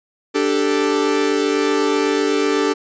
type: chord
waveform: 45% pulse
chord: D suspended fourth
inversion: none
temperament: equal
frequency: 293.7 / 392 / 440 Hz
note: D4 / G4 / A4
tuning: 0 / 0 / 0 cents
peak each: -20 dBFS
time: 0.34-2.74 s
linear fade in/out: 20 ms
effects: resampled to 16000 Hz